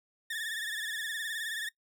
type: tone with vibrato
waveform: 30% pulse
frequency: 1760 Hz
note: A6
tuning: in tune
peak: -31 dBFS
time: 0.3-1.69 s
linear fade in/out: 5 ms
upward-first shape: sine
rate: 19 Hz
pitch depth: 82 cents each way
effects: noise-tail reverb RT60 0.1 s tail -20 dB re dry